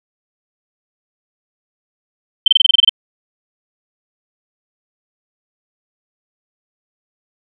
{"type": "tone bursts", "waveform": "sine", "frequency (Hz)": 3100, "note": "G7", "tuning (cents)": -20, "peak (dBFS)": -4, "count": 10, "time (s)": [2.46, 2.894], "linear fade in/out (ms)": 5, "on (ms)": 20, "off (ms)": 26, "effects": []}